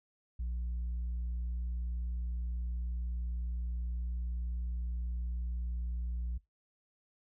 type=tone; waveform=sine; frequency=59.6 Hz; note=A#1; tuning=39 cents sharp; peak=-31 dBFS; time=0.39-6.38 s; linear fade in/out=10 ms; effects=noise-tail reverb RT60 0.2 s tail -22 dB re dry + tanh soft clip ceiling -32 dBFS